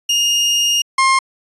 30% pulse tone pair in turn, 2840 / 1063.8 Hz, F7 / C6, +28 / +28 cents, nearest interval octave + perfect fourth, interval 1700 cents, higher first, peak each -10 / -8 dBFS, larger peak second, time 0.09-0.82 / 0.98-1.19 s, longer first, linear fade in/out 5 ms, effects resampled to 24000 Hz

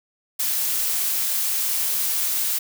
blue noise, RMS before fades -23 dBFS, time 0.39-2.59 s, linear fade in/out 10 ms, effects none

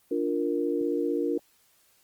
sine chord, Bb major, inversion first, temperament equal, 293.7 / 349.2 / 466.2 Hz, D4 / F4 / Bb4, 0 / 0 / 0 cents, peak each -29 dBFS, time 0.11-1.38 s, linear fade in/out 5 ms, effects white hiss -64 dBFS RMS until 2.03 s + Opus 24 kbps

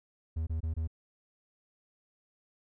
triangle tone bursts, 80.2 Hz, E2, 47 cents flat, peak -28 dBFS, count 4, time 0.36-0.875 s, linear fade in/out 10 ms, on 110 ms, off 25 ms, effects none

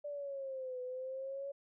sine exponential two-way sweep, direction down then up, 587.3 to 500 to 561 Hz, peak -39 dBFS, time 0.04-1.52 s, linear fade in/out 10 ms, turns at 0.81 s, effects none

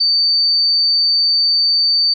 sine tone, 4582 Hz, D8, 44 cents flat, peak -11 dBFS, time 0-2.14 s, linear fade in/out 10 ms, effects none

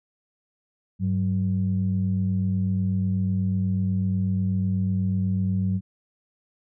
sine tone pair together, 99.27 / 187.4 Hz, G2 / F#3, +22 / +22 cents, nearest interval major seventh, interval 1100 cents, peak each -23 dBFS, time 0.99-5.81 s, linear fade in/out 50 ms, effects tanh soft clip ceiling -14 dBFS

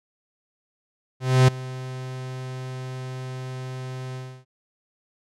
45% pulse tone with ADSR envelope, 129.1 Hz, C3, 23 cents flat, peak -11 dBFS, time 1.2-4.45 s, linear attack 280 ms, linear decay 8 ms, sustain -20 dB, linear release 300 ms, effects low-pass 8000 Hz 12 dB/octave

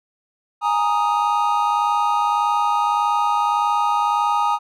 triangle chord, Ab suspended second, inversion none, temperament equal, 830.6 / 932.3 / 1244.5 Hz, Ab5 / Bb5 / Eb6, 0 / 0 / 0 cents, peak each -19 dBFS, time 0.61-4.59 s, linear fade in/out 50 ms, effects none

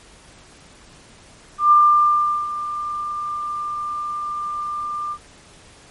sine tone with ADSR envelope, 1193 Hz, D6, 27 cents sharp, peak -8 dBFS, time 1.58-5.18 s, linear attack 130 ms, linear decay 760 ms, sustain -15 dB, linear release 63 ms, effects pink hiss -47 dBFS RMS until 5.9 s + MP3 48 kbps

